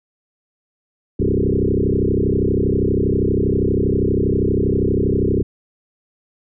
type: tone with frequency modulation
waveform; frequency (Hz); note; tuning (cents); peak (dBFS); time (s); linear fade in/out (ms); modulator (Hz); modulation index
sine; 238.3; A#3; +38; -14; 1.19-5.43; 10; 32.5; 6
effects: none